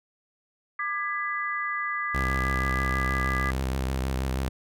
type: chord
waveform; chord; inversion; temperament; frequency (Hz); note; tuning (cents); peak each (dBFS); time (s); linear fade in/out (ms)
sine; G# diminished; second; just; 1196.1 / 1661.2 / 1993.5; D6 / G#6 / B6; +31 / 0 / +16; -30 / -33 / -31; 0.79-3.51; 5
type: tone with vibrato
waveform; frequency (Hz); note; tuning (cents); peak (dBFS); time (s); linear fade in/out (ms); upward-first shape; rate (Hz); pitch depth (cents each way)
sawtooth; 65.6; C2; +5; -22; 2.14-4.49; 10; sine; 6.3; 43
effects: none